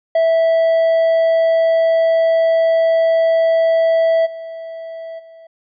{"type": "tone with level steps", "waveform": "triangle", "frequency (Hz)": 656, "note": "E5", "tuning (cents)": -9, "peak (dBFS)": [-9, -25, -36], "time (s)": [0.15, 5.47], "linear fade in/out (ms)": 5, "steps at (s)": [4.25, 5.18], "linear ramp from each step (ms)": 20, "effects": ["resampled to 11025 Hz"]}